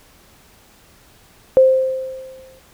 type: tone with exponential decay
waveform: sine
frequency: 523.3 Hz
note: C5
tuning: in tune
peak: -5 dBFS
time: 1.57-2.59 s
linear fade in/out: 0 ms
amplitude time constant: 220 ms
effects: pink hiss -50 dBFS RMS until 2.73 s